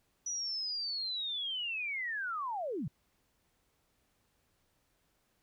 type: linear sweep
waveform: sine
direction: down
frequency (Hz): 5920 to 110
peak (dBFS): -34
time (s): 0.26-2.88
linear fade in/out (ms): 5
effects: pink hiss -75 dBFS RMS until 5.42 s